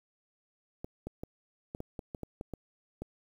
clicks, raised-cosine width 2 ms, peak -25 dBFS, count 11, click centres 0.845 / 1.07 / 1.235 / 1.749 / 1.804 / 1.992 / 2.148 / 2.233 / 2.411 / 2.537 / 3.02 s, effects 9-bit

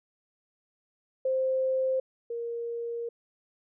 sine tone pair in turn, 523.3 / 468.4 Hz, C5 / A#4, 0 / +8 cents, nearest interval major second, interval 192 cents, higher first, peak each -24 / -31 dBFS, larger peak first, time 1.25-2 / 2.3-3.09 s, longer second, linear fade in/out 5 ms, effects none

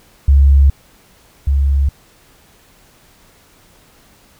sine tone pair in turn, 69.3 / 69.3 Hz, C#2 / C#2, 0 / 0 cents, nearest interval unison, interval 0 cents, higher neither, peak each -5 / -10 dBFS, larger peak first, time 0.28-0.7 / 1.47-1.89 s, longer neither, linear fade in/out 5 ms, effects pink hiss -49 dBFS RMS until 4.39 s

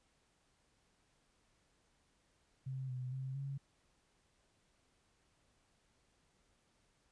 sine tone with pitch steps, 132 / 126.9 / 132.2 / 138 Hz, C3 / B2 / C3 / C#3, +16 / +47 / +18 / -7 cents, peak -39 dBFS, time 2.66-3.58 s, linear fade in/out 10 ms, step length 230 ms, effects pink hiss -75 dBFS RMS until 7.11 s + resampled to 22050 Hz

